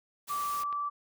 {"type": "noise", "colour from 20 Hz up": "white", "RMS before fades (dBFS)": -43, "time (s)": [0.27, 0.64], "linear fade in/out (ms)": 20}
{"type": "tone", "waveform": "sine", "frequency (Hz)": 1162, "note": "D6", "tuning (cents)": -19, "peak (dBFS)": -30, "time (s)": [0.29, 0.9], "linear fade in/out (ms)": 20}
{"type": "clicks", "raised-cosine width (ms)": 0.3, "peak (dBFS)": -31, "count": 2, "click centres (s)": [0.634, 0.727]}
{"effects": []}